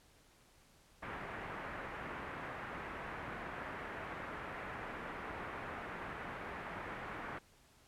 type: low-pass noise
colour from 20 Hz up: white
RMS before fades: -45 dBFS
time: 1.02-7.39 s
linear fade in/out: 10 ms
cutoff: 1900 Hz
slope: 24 dB/octave
effects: pink hiss -66 dBFS RMS until 7.87 s + low-pass 12000 Hz 12 dB/octave